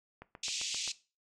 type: click train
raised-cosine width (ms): 0.5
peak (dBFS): -31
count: 6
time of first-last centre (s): 0.22-0.877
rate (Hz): 7.61
type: band-pass noise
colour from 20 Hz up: white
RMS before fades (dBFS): -37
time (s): 0.43-0.92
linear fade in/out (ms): 5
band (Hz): 2400 to 7300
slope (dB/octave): 48
effects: noise-tail reverb RT60 0.3 s tail -17 dB re dry